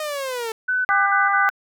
sawtooth linear sweep, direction down, 622.3 to 438.6 Hz, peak -21 dBFS, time 0-0.52 s, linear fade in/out 2 ms
sine tone bursts, 1503 Hz, F#6, 27 cents sharp, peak -18 dBFS, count 4, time 0.68-1.501 s, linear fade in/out 10 ms, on 170 ms, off 47 ms
harmonic tone, 398.2 Hz, G4, 27 cents sharp, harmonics 2 / 3 / 4 / 5, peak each -22 / -20 / -27 / -26 dBFS, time 0.89-1.49 s, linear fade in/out 0 ms
effects none

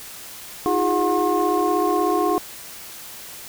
sine tone cluster, 317.7 / 353.8 / 410.6 / 726 / 1072 Hz, D#4 / F4 / G#4 / F#5 / C6, +36 / +23 / -20 / -33 / +42 cents, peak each -23 dBFS, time 0.66-2.38 s, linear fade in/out 0 ms, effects tanh soft clip ceiling -9 dBFS + white hiss -38 dBFS RMS until 3.48 s

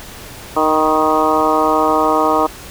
harmonic tone with a mistuned harmonic, 155.56 Hz, D#3, in tune, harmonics 2 / 3 / 4 / 5 / 6 / 7 / 8, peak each -19 / -19 / -19 / -19 / -19 / -19 / -19 dBFS, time 0.56-2.47 s, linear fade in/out 10 ms, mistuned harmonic 6, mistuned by +36 cents, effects pink hiss -34 dBFS RMS until 2.7 s

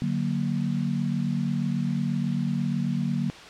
sine chord, D augmented, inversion none, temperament equal, 146.83 / 185 / 233.1 Hz, D3 / F#3 / A#3, 0 / 0 / 0 cents, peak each -28 dBFS, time 0.02-3.3 s, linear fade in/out 0 ms, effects white hiss -43 dBFS RMS until 3.49 s + low-pass 4000 Hz 12 dB/octave

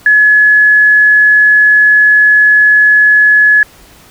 sine tone, 1700 Hz, G#6, 40 cents sharp, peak -3 dBFS, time 0.06-3.63 s, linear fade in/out 2 ms, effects pink hiss -40 dBFS RMS until 4.1 s

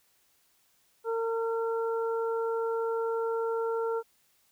harmonic tone, 455.8 Hz, A#4, 39 cents flat, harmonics 1 / 2 / 3, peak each -28 / -37 / -38 dBFS, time 1.04-4.03 s, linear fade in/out 50 ms, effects white hiss -68 dBFS RMS until 4.51 s

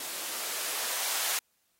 violet noise with band-pass filter sweep, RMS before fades -34 dBFS, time 0-1.39 s, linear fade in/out 2 ms, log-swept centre 290 to 760 Hz, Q 0.85, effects white hiss -73 dBFS RMS until 1.79 s + AAC 48 kbps

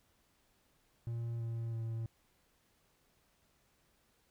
triangle tone with pitch steps, 116.7 / 115.16 / 113.64 Hz, A#2 / A#2 / A#2, +2 / -21 / -44 cents, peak -34 dBFS, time 1.07-2.06 s, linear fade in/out 0 ms, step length 330 ms, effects pink hiss -73 dBFS RMS until 4.3 s

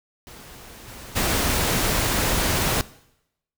pink noise with level steps, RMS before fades -43 / -40 / -22 dBFS, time 0.27-2.81 s, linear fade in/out 0 ms, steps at 0.87 / 1.15 s, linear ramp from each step 20 ms, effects noise-tail reverb RT60 0.8 s tail -19 dB re dry

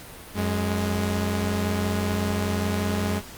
sawtooth tone pair together, 91.36 / 207.9 Hz, F#2 / G#3, -21 / +2 cents, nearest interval octave + major second, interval 1423 cents, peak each -22 dBFS, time 0.34-3.22 s, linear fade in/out 50 ms, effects pink hiss -42 dBFS RMS until 3.37 s + Opus 48 kbps

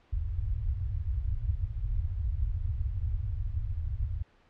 white low-pass noise, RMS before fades -31 dBFS, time 0.12-4.23 s, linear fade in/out 10 ms, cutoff 100 Hz, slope 48 dB/octave, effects pink hiss -64 dBFS RMS until 4.49 s + low-pass 3000 Hz 12 dB/octave

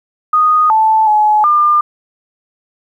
sine tone with pitch steps, 1239 / 877 / 849 / 1201 Hz, D#6 / A5 / G#5 / D6, -8 / -6 / +38 / +38 cents, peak -7 dBFS, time 0.33-1.81 s, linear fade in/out 5 ms, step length 370 ms, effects 8-bit

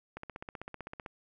click train, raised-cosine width 0.5 ms, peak -26 dBFS, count 15, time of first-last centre 0.17-1.062 s, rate 15.7 Hz, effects none

